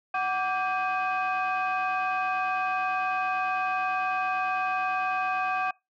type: tone cluster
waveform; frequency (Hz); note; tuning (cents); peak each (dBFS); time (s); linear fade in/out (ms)
sine; 745 / 1162 / 1588 / 2510; F#5 / D6 / G6 / D#7; +12 / -19 / +22 / +15; -27 / -29 / -32 / -33; 0.14-5.71; 5
effects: noise-tail reverb RT60 0.2 s tail -23 dB re dry + tanh soft clip ceiling -19 dBFS